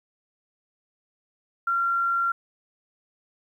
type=tone; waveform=sine; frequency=1375 Hz; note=F6; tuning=27 cents flat; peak=-21 dBFS; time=1.67-2.32 s; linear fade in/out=5 ms; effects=10-bit